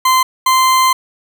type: tone pair in turn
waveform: 40% pulse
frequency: 1035 / 1039 Hz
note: C6 / C6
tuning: -19 / -12 cents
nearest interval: unison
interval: 7 cents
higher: second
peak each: -8 dBFS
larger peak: neither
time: 0.05-0.23 / 0.46-0.93 s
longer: second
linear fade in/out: 5 ms
effects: none